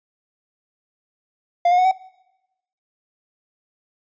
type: tone with pitch steps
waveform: triangle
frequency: 698.5 / 716.9 / 735.8 / 755.1 Hz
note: F5 / F5 / F#5 / F#5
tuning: 0 / +45 / -10 / +35 cents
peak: -11 dBFS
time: 1.65-1.914 s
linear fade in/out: 5 ms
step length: 66 ms
effects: noise-tail reverb RT60 0.9 s tail -22 dB re dry + resampled to 16000 Hz